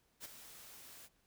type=noise with ADSR envelope; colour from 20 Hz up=white; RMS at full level=-45 dBFS; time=0.2-1.09 s; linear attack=48 ms; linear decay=16 ms; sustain=-10 dB; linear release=43 ms; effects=pink hiss -75 dBFS RMS until 1.26 s